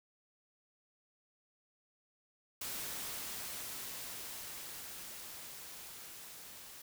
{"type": "noise with level ramp", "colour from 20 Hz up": "white", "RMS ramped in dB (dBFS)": [-41, -52], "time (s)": [2.61, 6.82], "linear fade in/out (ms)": 5, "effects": []}